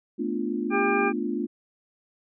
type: chord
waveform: sine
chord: B half-diminished seventh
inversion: third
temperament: equal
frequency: 220 / 246.9 / 293.7 / 349.2 Hz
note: A3 / B3 / D4 / F4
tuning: 0 / 0 / 0 / 0 cents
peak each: -31 dBFS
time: 0.18-1.47 s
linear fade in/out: 20 ms
type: harmonic tone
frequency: 399 Hz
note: G4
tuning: 31 cents sharp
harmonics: 1 / 2 / 3 / 4 / 6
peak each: -25 / -28 / -29 / -30 / -29 dBFS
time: 0.7-1.13 s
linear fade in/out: 50 ms
effects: none